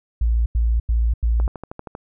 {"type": "tone bursts", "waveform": "sine", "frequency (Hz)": 57.2, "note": "A#1", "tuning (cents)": -32, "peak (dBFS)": -15, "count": 4, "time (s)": [0.21, 1.477], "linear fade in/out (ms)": 5, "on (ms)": 250, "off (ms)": 89}
{"type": "click train", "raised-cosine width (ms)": 1, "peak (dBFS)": -18, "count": 8, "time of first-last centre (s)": [1.4, 1.951], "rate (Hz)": 12.7}
{"effects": []}